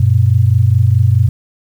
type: tone pair together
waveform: sine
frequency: 95.24 / 120 Hz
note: G2 / B2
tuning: -49 / -49 cents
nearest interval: major third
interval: 400 cents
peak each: -10 dBFS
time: 0-1.29 s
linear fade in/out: 5 ms
effects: 7-bit